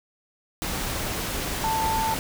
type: tone in noise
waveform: sine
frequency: 888 Hz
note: A5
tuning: 16 cents sharp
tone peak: -23 dBFS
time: 1.64-2.14 s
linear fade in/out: 0 ms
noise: pink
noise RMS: -29 dBFS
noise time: 0.62-2.19 s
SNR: +3 dB
effects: none